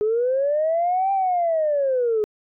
sine linear two-way sweep, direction up then down, 415.3 to 790 to 415.3 Hz, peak -17 dBFS, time 0.01-2.24 s, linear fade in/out 0 ms, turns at 1.12 s, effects tanh soft clip ceiling -13 dBFS

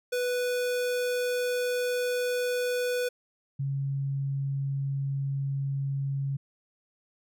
square / sine tone pair in turn, 493.9 / 137.92 Hz, B4 / C#3, 0 / -8 cents, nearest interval octave + minor seventh, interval 2208 cents, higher first, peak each -27 dBFS, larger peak neither, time 0.12-3.09 / 3.59-6.37 s, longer first, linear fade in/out 10 ms, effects none

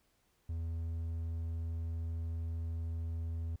triangle tone, 82.41 Hz, E2, in tune, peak -33 dBFS, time 0.49-3.56 s, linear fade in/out 5 ms, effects pink hiss -74 dBFS RMS until 3.6 s

